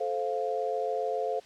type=chord; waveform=sine; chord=F major; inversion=first; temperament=just; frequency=436.5 / 523.8 / 698.5 Hz; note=A4 / C5 / F5; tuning=-14 / +2 / 0 cents; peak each=-32 dBFS; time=0-1.4 s; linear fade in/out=10 ms; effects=white hiss -54 dBFS RMS until 1.45 s + low-pass 5000 Hz 12 dB/octave